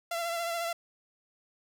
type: tone with vibrato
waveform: sawtooth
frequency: 678 Hz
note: E5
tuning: 49 cents sharp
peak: -27 dBFS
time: 0.11-0.73 s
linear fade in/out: 5 ms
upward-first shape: triangle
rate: 14 Hz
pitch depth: 37 cents each way
effects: none